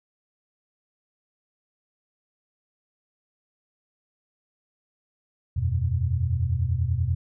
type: chord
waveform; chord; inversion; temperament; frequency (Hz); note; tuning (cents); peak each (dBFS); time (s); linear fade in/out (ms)
sine; E suspended second; none; just; 82.41 / 92.71 / 123.61; E2 / F#2 / B2; 0 / +4 / +2; -26; 5.56-7.15; 10
effects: none